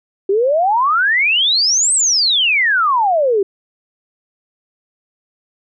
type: exponential two-way sweep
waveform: sine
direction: up then down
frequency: 377.5 to 8430 to 377.5 Hz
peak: -11 dBFS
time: 0.29-3.43 s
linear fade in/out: 5 ms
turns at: 1.93 s
effects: none